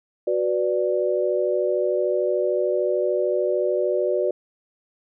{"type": "chord", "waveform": "sine", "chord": "B minor", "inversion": "second", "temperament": "equal", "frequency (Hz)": [370, 493.9, 587.3], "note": ["F#4", "B4", "D5"], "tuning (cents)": [0, 0, 0], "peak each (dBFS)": [-23, -25, -23], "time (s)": [0.27, 4.31], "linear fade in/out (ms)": 5, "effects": []}